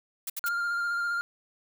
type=noise bursts; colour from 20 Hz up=blue; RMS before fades=-33 dBFS; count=3; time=0.27-0.489 s; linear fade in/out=5 ms; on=29 ms; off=66 ms
type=tone with vibrato; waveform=triangle; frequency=1400 Hz; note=F6; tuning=4 cents sharp; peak=-25 dBFS; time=0.44-1.21 s; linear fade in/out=0 ms; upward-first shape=square; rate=15 Hz; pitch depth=14 cents each way
effects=none